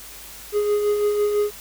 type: tone with tremolo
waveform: triangle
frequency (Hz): 415.3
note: G#4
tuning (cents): 0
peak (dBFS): -14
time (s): 0.52-1.51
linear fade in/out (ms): 50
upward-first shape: sine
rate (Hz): 6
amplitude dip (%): 40
effects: added 50 Hz sine -49 dBFS peak until 1.6 s + white hiss -40 dBFS RMS until 1.6 s